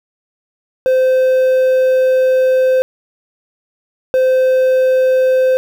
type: tone pair in turn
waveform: triangle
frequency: 517 / 517 Hz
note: C5 / C5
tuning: -21 / -21 cents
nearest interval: unison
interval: 0 cents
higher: neither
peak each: -7 dBFS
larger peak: neither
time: 0.86-2.82 / 4.14-5.57 s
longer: first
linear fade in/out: 0 ms
effects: 7-bit